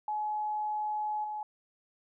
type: tone with level steps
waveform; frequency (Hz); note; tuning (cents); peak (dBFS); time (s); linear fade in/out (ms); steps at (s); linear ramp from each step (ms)
sine; 848; G#5; +36; -30 / -34; 0.08-1.43; 2; 1.24; 2
effects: none